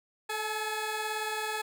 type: tone pair together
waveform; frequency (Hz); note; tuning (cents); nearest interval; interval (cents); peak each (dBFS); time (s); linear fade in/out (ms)
15% pulse; 433.6 / 848.9; A4 / G#5; -25 / +38; octave; 1163; -28 / -28; 0.29-1.62; 10
effects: none